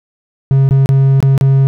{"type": "tone with dropouts", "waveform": "triangle", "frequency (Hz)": 135.6, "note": "C#3", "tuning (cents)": -38, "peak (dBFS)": -4, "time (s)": [0.51, 1.67], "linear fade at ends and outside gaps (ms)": 0, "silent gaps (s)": [[0.69, 0.709], [0.859, 0.891], [1.204, 1.227], [1.378, 1.411]], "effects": []}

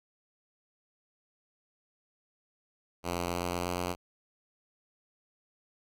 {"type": "tone with pitch steps", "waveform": "5% pulse", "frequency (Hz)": [87.31, 88.12, 88.94], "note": ["F2", "F2", "F2"], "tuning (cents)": [0, 16, 32], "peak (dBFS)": -20, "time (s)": [3.03, 3.96], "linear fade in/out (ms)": 50, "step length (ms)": 310, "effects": []}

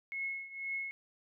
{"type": "tone with tremolo", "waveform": "sine", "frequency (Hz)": 2178, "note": "C#7", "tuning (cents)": -31, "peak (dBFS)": -33, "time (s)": [0.12, 0.91], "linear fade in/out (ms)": 0, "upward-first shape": "triangle", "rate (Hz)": 2, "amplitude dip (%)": 85, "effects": []}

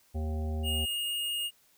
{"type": "harmonic tone", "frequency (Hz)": 77.78, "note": "D#2", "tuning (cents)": 0, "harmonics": [1, 3, 5, 7, 9, 10], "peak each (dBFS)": [-30, -40, -44, -47, -49, -50], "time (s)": [0.14, 0.86], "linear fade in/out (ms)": 20}
{"type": "tone", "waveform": "square", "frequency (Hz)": 2849, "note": "F7", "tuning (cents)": 34, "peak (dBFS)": -31, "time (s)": [0.63, 1.51], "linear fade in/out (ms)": 50}
{"effects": ["white hiss -65 dBFS RMS until 1.77 s"]}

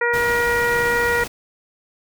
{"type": "harmonic tone", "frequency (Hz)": 475.8, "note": "A#4", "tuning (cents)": 35, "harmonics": [1, 2, 3, 4, 5], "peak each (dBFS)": [-21, -25, -23, -21, -32], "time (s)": [0.01, 1.24], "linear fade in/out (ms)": 5}
{"type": "noise", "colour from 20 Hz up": "pink", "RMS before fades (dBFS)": -30, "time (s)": [0.13, 1.28], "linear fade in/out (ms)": 10}
{"effects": []}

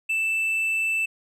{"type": "tone", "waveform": "triangle", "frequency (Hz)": 2648, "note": "E7", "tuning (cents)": 7, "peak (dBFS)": -20, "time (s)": [0.09, 1.06], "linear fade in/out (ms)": 10, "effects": ["resampled to 32000 Hz"]}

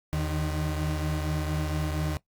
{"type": "tone pair together", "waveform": "35% pulse", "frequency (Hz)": [78.5, 152.71], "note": ["D#2", "D#3"], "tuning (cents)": [16, -32], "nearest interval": "octave", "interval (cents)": 1152, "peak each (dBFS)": -28, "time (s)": [0.13, 2.17], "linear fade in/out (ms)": 0, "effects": ["noise-tail reverb RT60 0.1 s tail -18 dB re dry", "Opus 48 kbps"]}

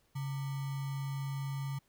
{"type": "tone with sample-and-hold", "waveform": "sine", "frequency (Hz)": 137.8, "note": "C#3", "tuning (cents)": -10, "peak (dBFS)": -34, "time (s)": [0.15, 1.79], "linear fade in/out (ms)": 10, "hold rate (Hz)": 1050, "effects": ["pink hiss -72 dBFS RMS until 1.88 s"]}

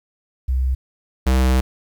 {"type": "tone pair in turn", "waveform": ["sine", "square"], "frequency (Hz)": [64.5, 64.5], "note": ["C2", "C2"], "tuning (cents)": [-24, -24], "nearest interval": "unison", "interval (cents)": 0, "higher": "neither", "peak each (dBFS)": [-16, -14], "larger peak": "second", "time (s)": [[0.48, 0.75], [1.26, 1.61]], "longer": "second", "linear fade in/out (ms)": 10, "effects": ["9-bit"]}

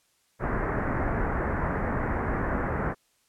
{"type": "low-pass noise", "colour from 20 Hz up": "pink", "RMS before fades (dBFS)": -28, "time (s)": [0.39, 2.95], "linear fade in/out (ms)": 50, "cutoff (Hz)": 1900, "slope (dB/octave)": 48, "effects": ["white hiss -68 dBFS RMS until 3.28 s", "low-pass 11000 Hz 12 dB/octave"]}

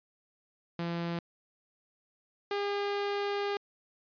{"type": "tone pair in turn", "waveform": "sawtooth", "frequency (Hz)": [170.2, 404.8], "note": ["F3", "G#4"], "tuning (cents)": [-44, -44], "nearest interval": "octave + minor third", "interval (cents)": 1500, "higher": "second", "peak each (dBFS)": [-28, -26], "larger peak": "second", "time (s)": [[0.79, 1.19], [2.51, 3.57]], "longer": "second", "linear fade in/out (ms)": 2, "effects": ["resampled to 11025 Hz"]}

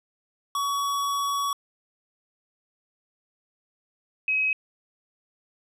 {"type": "tone pair in turn", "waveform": ["square", "sine"], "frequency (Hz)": [1127, 2545], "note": ["C#6", "D#7"], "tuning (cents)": [28, 39], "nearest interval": "octave + major second", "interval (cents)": 1411, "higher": "second", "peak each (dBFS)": [-25, -21], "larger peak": "second", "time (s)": [[0.55, 1.53], [4.28, 4.53]], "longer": "first", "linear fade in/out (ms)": 2, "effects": ["resampled to 32000 Hz"]}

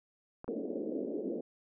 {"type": "clicks", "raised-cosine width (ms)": 1, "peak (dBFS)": -30, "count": 2, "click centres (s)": [0.444, 0.48]}
{"type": "band-pass noise", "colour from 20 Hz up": "pink", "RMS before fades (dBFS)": -37, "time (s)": [0.48, 1.41], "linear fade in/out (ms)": 5, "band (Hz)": [220, 540], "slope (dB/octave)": 48}
{"effects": []}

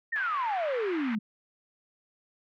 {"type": "exponential sweep", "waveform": "sine", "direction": "down", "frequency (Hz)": [1891, 202], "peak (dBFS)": -27, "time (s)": [0.12, 1.19], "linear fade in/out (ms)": 10}
{"type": "band-pass noise", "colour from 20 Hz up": "white", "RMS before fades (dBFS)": -40, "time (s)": [0.16, 1.15], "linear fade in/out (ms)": 0, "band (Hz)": [940, 2200], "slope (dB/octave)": 24}
{"effects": []}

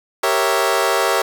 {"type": "chord", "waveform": "20% pulse", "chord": "G diminished seventh", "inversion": "none", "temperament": "equal", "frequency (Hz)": [392, 466.2, 554.4, 659.3], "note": ["G4", "Bb4", "Db5", "Fb5"], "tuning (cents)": [0, 0, 0, 0], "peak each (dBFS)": -16, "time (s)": [0.23, 1.22], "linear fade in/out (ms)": 5, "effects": ["7-bit"]}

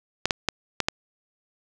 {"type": "clicks", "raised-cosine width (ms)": 0.2, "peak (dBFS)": -4, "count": 5, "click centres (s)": [0.256, 0.308, 0.487, 0.803, 0.885], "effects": []}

